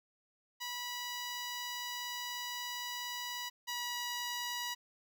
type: tone pair in turn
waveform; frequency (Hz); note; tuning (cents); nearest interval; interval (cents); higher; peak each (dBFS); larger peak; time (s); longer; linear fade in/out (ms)
10% pulse; 977 / 969.7; B5 / B5; -19 / -32; unison; 13; first; -30 / -28; second; 0.6-3.5 / 3.67-4.75; first; 20
effects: none